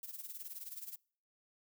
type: noise with tremolo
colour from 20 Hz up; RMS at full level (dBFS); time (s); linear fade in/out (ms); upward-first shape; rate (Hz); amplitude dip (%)
violet; -44; 0.03-0.96; 2; sine; 19; 75
effects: noise-tail reverb RT60 0.5 s tail -26 dB re dry